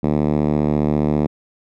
5% pulse tone with band-pass filter, 74.9 Hz, D2, 35 cents sharp, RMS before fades -18 dBFS, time 0.03-1.27 s, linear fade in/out 10 ms, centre 200 Hz, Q 1.2, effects none

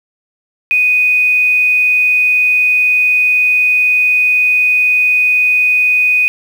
sine tone with quantisation, 2489 Hz, D#7, in tune, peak -8 dBFS, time 0.71-6.28 s, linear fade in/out 0 ms, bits 6, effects none

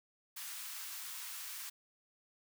white high-pass noise, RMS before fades -45 dBFS, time 0.36-1.7 s, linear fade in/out 10 ms, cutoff 980 Hz, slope 24 dB/octave, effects none

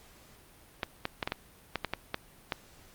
clicks, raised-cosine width 0.3 ms, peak -14 dBFS, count 10, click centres 0.832 / 1.054 / 1.228 / 1.275 / 1.321 / 1.757 / 1.847 / 1.936 / 2.144 / 2.522 s, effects pink hiss -57 dBFS RMS until 2.94 s + Opus 48 kbps

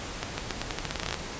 accelerating click train, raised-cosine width 0.2 ms, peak -12 dBFS, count 16, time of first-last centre 0.23-1.143 s, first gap 150 ms, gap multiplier 0.85, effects pink hiss -37 dBFS RMS until 1.39 s + resampled to 16000 Hz

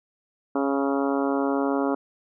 harmonic tone with a mistuned harmonic, 138.59 Hz, C#3, in tune, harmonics 2 / 3 / 4 / 5 / 6 / 7 / 8 / 9 / 10, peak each -24 / -28 / -30 / -32 / -34 / -35 / -36 / -37 / -38 dBFS, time 0.55-1.95 s, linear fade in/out 5 ms, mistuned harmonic 9, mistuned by +18 cents, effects none

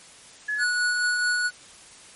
sine tone, 1700 Hz, G#6, 40 cents sharp, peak -24 dBFS, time 0.48-0.64 s, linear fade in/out 10 ms
square tone with tremolo, 1466 Hz, F#6, 16 cents flat, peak -21 dBFS, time 0.58-1.51 s, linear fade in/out 50 ms, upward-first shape sine, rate 4.6 Hz, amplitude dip 25%
effects white hiss -48 dBFS RMS until 2.15 s + MP3 48 kbps

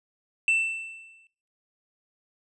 triangle tone with exponential decay, 2670 Hz, E7, 22 cents sharp, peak -16 dBFS, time 0.48-1.27 s, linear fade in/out 1 ms, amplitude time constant 170 ms, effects noise-tail reverb RT60 0.7 s tail -24 dB re dry + resampled to 24000 Hz

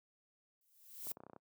violet noise with exponential growth, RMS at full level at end -40 dBFS, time 0.61-1.12 s, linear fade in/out 2 ms, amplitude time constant 110 ms
clicks, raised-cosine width 1 ms, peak -38 dBFS, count 9, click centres 1.07 / 1.116 / 1.171 / 1.204 / 1.236 / 1.266 / 1.298 / 1.333 / 1.363 s
effects noise-tail reverb RT60 0.1 s tail -26 dB re dry + high-pass 150 Hz 12 dB/octave

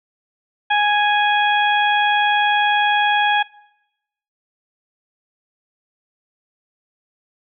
harmonic tone, 830 Hz, G#5, 1 cent flat, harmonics 1 / 2 / 3 / 4, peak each -16 / -19 / -23 / -24 dBFS, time 0.7-3.43 s, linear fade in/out 10 ms, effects noise-tail reverb RT60 0.9 s tail -22 dB re dry

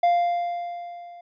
triangle tone with level ramp, 697 Hz, F5, 4 cents flat, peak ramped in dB -13 to -39 dBFS, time 0.03-1.21 s, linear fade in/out 5 ms, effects resampled to 11025 Hz

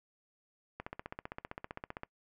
click train, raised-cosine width 0.5 ms, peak -25 dBFS, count 20, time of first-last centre 0.8-2.034 s, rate 15.4 Hz, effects noise-tail reverb RT60 0.1 s tail -23 dB re dry

